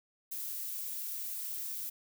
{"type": "noise", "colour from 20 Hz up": "violet", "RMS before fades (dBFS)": -39, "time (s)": [0.31, 1.9], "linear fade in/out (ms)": 10, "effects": []}